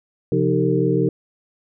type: tone cluster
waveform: sine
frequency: 134 / 175.1 / 311 / 389.5 / 455.4 Hz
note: C3 / F3 / D#4 / G4 / A#4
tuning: +42 / +5 / -1 / -11 / -40 cents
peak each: -22 dBFS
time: 0.32-1.09 s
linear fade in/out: 2 ms
effects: none